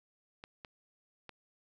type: clicks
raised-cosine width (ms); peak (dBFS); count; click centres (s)
0.3; -30; 3; 0.439 / 0.648 / 1.293
effects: none